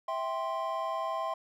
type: chord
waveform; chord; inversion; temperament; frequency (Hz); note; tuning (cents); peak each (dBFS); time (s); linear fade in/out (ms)
triangle; C major; first; just; 654.1 / 784.9 / 1046.5; E5 / G5 / C6; -14 / +2 / 0; -33 / -36 / -32; 0.08-1.34; 5
effects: none